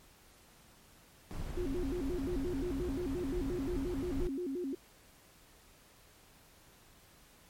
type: noise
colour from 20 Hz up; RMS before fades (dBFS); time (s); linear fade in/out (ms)
brown; -39; 1.31-4.27; 0
type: tone with vibrato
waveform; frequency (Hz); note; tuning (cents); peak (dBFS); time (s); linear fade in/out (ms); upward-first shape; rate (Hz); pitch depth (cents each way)
sine; 311.1; D#4; 0; -34; 1.57-4.75; 5; square; 5.7; 240
effects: pink hiss -61 dBFS RMS until 7.49 s + MP3 64 kbps